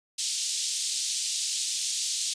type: band-pass noise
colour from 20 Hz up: white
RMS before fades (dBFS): -30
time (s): 0.18-2.34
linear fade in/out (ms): 10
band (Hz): 3400 to 8400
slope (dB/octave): 24
effects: resampled to 22050 Hz